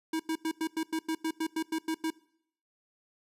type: tone bursts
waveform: square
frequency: 320.6 Hz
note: E4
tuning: 48 cents flat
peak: -29 dBFS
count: 13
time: 0.13-2.104 s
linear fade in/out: 5 ms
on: 66 ms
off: 93 ms
effects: noise-tail reverb RT60 0.7 s tail -22 dB re dry + resampled to 32000 Hz